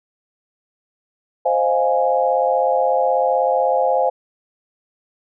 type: chord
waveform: sine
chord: F minor seventh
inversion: second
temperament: equal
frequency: 523.3 / 622.3 / 698.5 / 830.6 Hz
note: C5 / Eb5 / F5 / Ab5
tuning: 0 / 0 / 0 / 0 cents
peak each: -18 / -23 / -20 / -20 dBFS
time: 1.45-4.1 s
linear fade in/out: 10 ms
effects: none